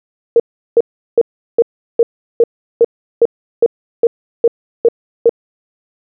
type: tone bursts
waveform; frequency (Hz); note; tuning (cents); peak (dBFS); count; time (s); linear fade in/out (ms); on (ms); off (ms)
sine; 466.2; A#4; 0; -4; 13; 0.36-5.294; 2; 38; 370
effects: none